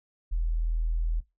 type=tone; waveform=sine; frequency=40.83 Hz; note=E1; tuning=16 cents flat; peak=-24 dBFS; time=0.31-1.21 s; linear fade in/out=20 ms; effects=noise-tail reverb RT60 0.2 s tail -18 dB re dry